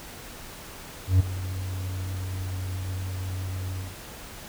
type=tone with ADSR envelope; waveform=triangle; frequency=93.2 Hz; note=F#2; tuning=13 cents sharp; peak=-11 dBFS; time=1.07-3.97 s; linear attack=130 ms; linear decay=11 ms; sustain=-16 dB; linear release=210 ms; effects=pink hiss -42 dBFS RMS until 4.48 s